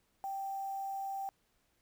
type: tone with quantisation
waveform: sine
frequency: 782 Hz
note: G5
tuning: 4 cents flat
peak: -36 dBFS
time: 0.24-1.29 s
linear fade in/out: 0 ms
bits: 9
effects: pink hiss -75 dBFS RMS until 1.81 s